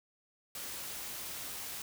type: noise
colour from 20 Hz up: white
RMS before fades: -42 dBFS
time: 0.55-1.82 s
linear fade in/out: 2 ms
effects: none